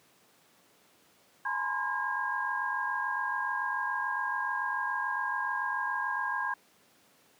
sine tone cluster, 843 / 932 / 1003 / 1050 / 1622 Hz, G#5 / A#5 / B5 / C6 / G#6, +26 / -1 / +26 / +6 / -41 cents, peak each -39 / -40 / -37 / -36 / -32 dBFS, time 1.45-6.54 s, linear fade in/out 5 ms, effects pink hiss -63 dBFS RMS until 7.39 s + high-pass 200 Hz 12 dB/octave

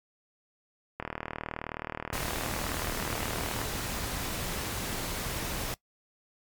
click train, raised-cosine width 0.5 ms, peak -18 dBFS, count 103, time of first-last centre 1-3.615 s, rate 39 Hz
pink noise, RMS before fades -34 dBFS, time 2.13-5.74 s, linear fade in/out 0 ms
effects noise-tail reverb RT60 0.1 s tail -21 dB re dry + MP3 96 kbps

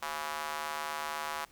square tone with high-pass filter, 76 Hz, D#2, 40 cents flat, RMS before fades -37 dBFS, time 0.02-1.45 s, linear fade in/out 5 ms, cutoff 970 Hz, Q 2, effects pink hiss -61 dBFS RMS until 1.51 s

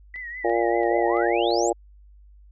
sine tone with vibrato, 1948 Hz, B6, 24 cents flat, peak -32 dBFS, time 0.14-1.29 s, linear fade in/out 2 ms, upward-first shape triangle, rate 5.1 Hz, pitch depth 92 cents each way
click train, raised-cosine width 0.3 ms, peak -32 dBFS, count 5, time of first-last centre 0.16-1.507 s, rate 2.97 Hz
harmonic tone, 116.54 Hz, A#2, in tune, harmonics 3 / 4 / 5 / 6 / 7, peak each -24 / -25 / -26 / -27 / -27 dBFS, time 0.44-1.73 s, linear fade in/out 10 ms
sine exponential sweep, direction up, 478.5 to 7902 Hz, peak -29 dBFS, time 0.9-1.7 s, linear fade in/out 5 ms
effects added 50 Hz sine -47 dBFS peak until 2.51 s

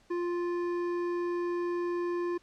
sine tone with hard clipping, 349.2 Hz, F4, in tune, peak -31 dBFS, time 0.1-2.38 s, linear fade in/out 10 ms, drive 10 dB, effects pink hiss -64 dBFS RMS until 2.42 s + low-pass 7000 Hz 12 dB/octave

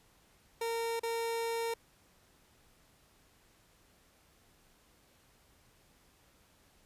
30% pulse tone with dropouts, 460.4 Hz, A#4, 22 cents flat, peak -30 dBFS, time 0.61-1.74 s, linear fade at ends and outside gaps 5 ms, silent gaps 0.996-1.032 s, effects pink hiss -66 dBFS RMS until 6.85 s + resampled to 32000 Hz

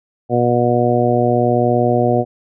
harmonic tone, 121 Hz, B2, 35 cents flat, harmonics 1 / 2 / 3 / 4 / 5 / 6, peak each -19 / -19 / -19 / -19 / -19 / -19 dBFS, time 0.29-2.25 s, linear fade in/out 50 ms, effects none

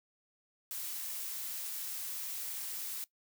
blue noise, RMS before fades -40 dBFS, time 0.71-3.04 s, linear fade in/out 0 ms, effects noise-tail reverb RT60 0.1 s tail -19 dB re dry

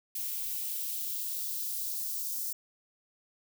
violet noise with high-pass filter sweep, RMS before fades -35 dBFS, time 0.15-2.53 s, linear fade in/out 5 ms, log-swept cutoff 2200 to 5400 Hz, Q 1.4, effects none

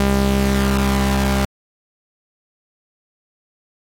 sawtooth tone pair together, 66.8 / 200.2 Hz, C2 / G3, +36 / +37 cents, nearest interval octave + perfect fifth, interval 1901 cents, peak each -14 dBFS, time 0-1.45 s, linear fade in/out 0 ms, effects AAC 48 kbps

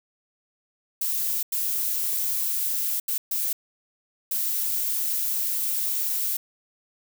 violet noise bursts at uneven times, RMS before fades -26 dBFS, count 5, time 1.01-1.43 / 1.52-3 / 3.08-3.18 / 3.31-3.53 / 4.31-6.37 s, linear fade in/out 5 ms, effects none

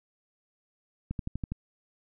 click train, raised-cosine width 5 ms, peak -20 dBFS, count 6, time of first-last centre 1.11-1.52 s, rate 12.2 Hz, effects none

